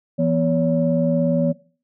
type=tone cluster; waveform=sine; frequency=167.4 / 244.6 / 565 Hz; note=E3 / B3 / C#5; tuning=+27 / -16 / +33 cents; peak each=-20 dBFS; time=0.18-1.53 s; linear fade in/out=20 ms; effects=noise-tail reverb RT60 0.4 s tail -19 dB re dry + tanh soft clip ceiling -6 dBFS